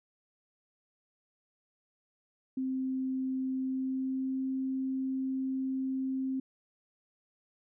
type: tone with pitch glide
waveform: sine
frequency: 261.6 to 263.9 Hz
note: C4 to C4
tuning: 0 to +15 cents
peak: -30 dBFS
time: 2.57-6.4 s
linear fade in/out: 5 ms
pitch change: +15 cents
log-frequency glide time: 3.57-4.45 s
effects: none